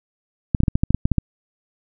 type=clicks; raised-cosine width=5 ms; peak=-4 dBFS; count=11; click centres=0.548 / 0.604 / 0.635 / 0.682 / 0.755 / 0.835 / 0.906 / 0.946 / 1.055 / 1.117 / 1.183 s; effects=none